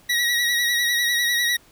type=tone with vibrato; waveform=25% pulse; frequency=1915 Hz; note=A#6; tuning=46 cents sharp; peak=-15 dBFS; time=0.09-1.57 s; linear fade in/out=10 ms; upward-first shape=sine; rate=10 Hz; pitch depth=39 cents each way; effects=pink hiss -54 dBFS RMS until 1.71 s